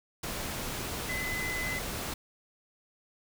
sine tone in noise, 2024 Hz, B6, 42 cents sharp, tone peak -33 dBFS, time 1.09-1.79 s, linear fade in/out 5 ms, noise pink, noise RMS -36 dBFS, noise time 0.23-2.14 s, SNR 0 dB, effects none

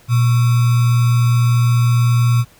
sine tone with sample-and-hold, 119.6 Hz, A#2, 45 cents sharp, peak -10 dBFS, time 0.08-2.45 s, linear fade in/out 50 ms, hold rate 1225 Hz, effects pink hiss -49 dBFS RMS until 2.59 s

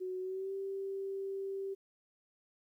sine tone with pitch glide, 370 to 390 Hz, F#4 to G4, 0 to -9 cents, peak -36 dBFS, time 0-1.75 s, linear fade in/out 20 ms, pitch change +91 cents, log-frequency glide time 0.2-0.53 s, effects 12-bit

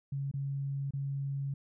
sine tone with dropouts, 138.59 Hz, C#3, in tune, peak -32 dBFS, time 0.12-1.54 s, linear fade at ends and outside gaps 5 ms, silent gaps 0.314-0.338 / 0.908-0.935 s, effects none

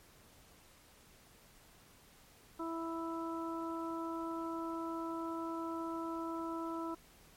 harmonic tone, 329.7 Hz, E4, in tune, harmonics 1 / 2 / 3 / 4, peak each -39 / -47 / -44 / -45 dBFS, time 2.59-6.95 s, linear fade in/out 10 ms, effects pink hiss -62 dBFS RMS until 7.36 s + MP3 64 kbps

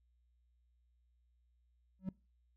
triangle tone with exponential growth, 188.5 Hz, F#3, 32 cents sharp, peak -30 dBFS, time 1.99-2.09 s, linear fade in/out 2 ms, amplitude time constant 20 ms, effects noise-tail reverb RT60 0.3 s tail -23 dB re dry + added 60 Hz sine -70 dBFS peak until 2.56 s

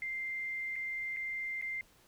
sine tone with dropouts, 2093 Hz, C7, in tune, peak -35 dBFS, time 0.02-1.81 s, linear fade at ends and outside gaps 1 ms, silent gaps 0.757-0.762 / 1.164-1.169 / 1.613-1.623 s, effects pink hiss -64 dBFS RMS until 2.07 s

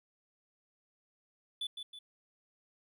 triangle tone with echo, 3475 Hz, A7, 22 cents flat, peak -33 dBFS, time 1.61-1.67 s, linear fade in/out 5 ms, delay 160 ms, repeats 2, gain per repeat -6 dB, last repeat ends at 1.99 s, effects none

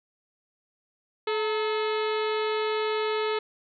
harmonic tone with a mistuned harmonic, 430.4 Hz, A4, 38 cents flat, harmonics 1 / 2 / 3 / 4 / 5 / 6 / 7 / 8 / 9 / 10, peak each -26 / -34 / -34 / -40 / -38 / -41 / -42 / -42 / -43 / -45 dBFS, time 1.27-3.39 s, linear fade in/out 5 ms, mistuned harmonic 2, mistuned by +87 cents, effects none

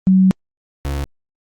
sine / 35% pulse tone pair in turn, 188.3 / 70.29 Hz, F#3 / C#2, +31 / +25 cents, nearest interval octave + perfect fourth, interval 1706 cents, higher first, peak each -8 / -18 dBFS, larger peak first, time 0.07-0.31 / 0.85-1.04 s, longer first, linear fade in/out 0 ms, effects Opus 32 kbps

